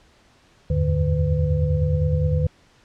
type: tone cluster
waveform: sine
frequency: 79.4 / 89.1 / 105.1 / 149.8 / 504 Hz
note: D#2 / F2 / G#2 / D3 / B4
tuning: +36 / +35 / +21 / +35 / +35 cents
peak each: -22 / -26 / -29 / -21 / -28 dBFS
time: 0.7-2.47 s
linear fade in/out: 5 ms
effects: pink hiss -56 dBFS RMS until 2.84 s + low-pass 6000 Hz 12 dB/octave